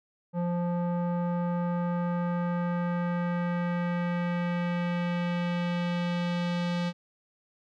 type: tone with low-pass filter sweep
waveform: square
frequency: 174.61 Hz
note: F3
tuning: in tune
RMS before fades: -29 dBFS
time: 0.33-6.93 s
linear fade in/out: 50 ms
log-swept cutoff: 800 to 4100 Hz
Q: 1.4
effects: none